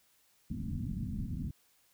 white low-pass noise, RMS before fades -37 dBFS, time 0.5-1.51 s, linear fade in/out 5 ms, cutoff 240 Hz, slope 48 dB/octave, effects white hiss -69 dBFS RMS until 1.93 s

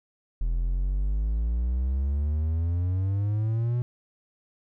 triangle exponential sweep, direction up, 40 to 123.47 Hz, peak -21 dBFS, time 0.41-3.82 s, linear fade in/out 0 ms, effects none

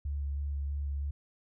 sine tone with vibrato, 71 Hz, C#2, 42 cents sharp, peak -31 dBFS, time 0.05-1.11 s, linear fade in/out 5 ms, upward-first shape square, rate 3.1 Hz, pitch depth 13 cents each way, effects none

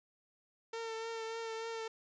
sawtooth tone with vibrato, 452.1 Hz, A4, 47 cents sharp, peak -35 dBFS, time 0.73-1.88 s, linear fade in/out 5 ms, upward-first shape triangle, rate 3.4 Hz, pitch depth 27 cents each way, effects resampled to 16000 Hz

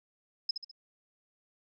sine tone with echo, 5110 Hz, D#8, 45 cents sharp, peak -26 dBFS, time 0.49-0.51 s, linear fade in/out 5 ms, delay 68 ms, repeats 3, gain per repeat -7 dB, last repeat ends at 0.714 s, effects none

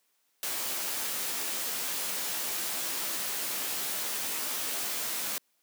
white noise with comb filter, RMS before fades -33 dBFS, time 0.43-5.38 s, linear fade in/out 0 ms, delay 15 ms, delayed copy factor +0.55, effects white hiss -73 dBFS RMS until 5.62 s + high-pass 200 Hz 12 dB/octave

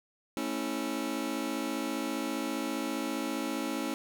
sawtooth chord, A major, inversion none, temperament just, 220 / 275 / 330 Hz, A3 / C#4 / E4, 0 / -14 / +2 cents, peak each -34 / -30 / -32 dBFS, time 0.37-3.94 s, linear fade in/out 0 ms, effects none

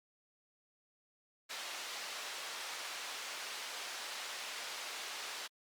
white band-pass noise, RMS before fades -44 dBFS, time 1.49-5.48 s, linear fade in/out 20 ms, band 560 to 4800 Hz, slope 12 dB/octave, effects Opus 48 kbps

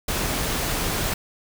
pink noise, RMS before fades -25 dBFS, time 0.08-1.14 s, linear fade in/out 5 ms, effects none

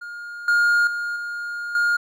triangle tone with level steps, 1419 Hz, F6, 27 cents sharp, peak -30 / -13 / -22 / -25 / -15 dBFS, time 0.01-1.97 s, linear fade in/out 10 ms, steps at 0.48 / 0.87 / 1.16 / 1.75 s, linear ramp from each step 2 ms, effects none

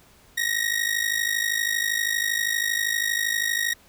sawtooth ring-modulated tone, 1883 Hz, A#6, 17 cents sharp, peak -16 dBFS, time 0.37-3.74 s, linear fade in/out 10 ms, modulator 26.3 Hz, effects pink hiss -55 dBFS RMS until 3.88 s

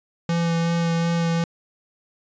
square tone with vibrato, 168.1 Hz, E3, 34 cents sharp, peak -20 dBFS, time 0.29-1.44 s, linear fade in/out 2 ms, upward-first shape sine, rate 2.7 Hz, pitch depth 13 cents each way, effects resampled to 16000 Hz

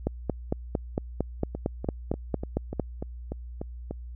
two click trains, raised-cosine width 2 ms, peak -12 / -19 dBFS, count 13 / 9, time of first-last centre 0.07-2.797 / 1.55-3.91 s, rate 4.4 / 3.39 Hz, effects added 60 Hz sine -37 dBFS peak until 4.15 s

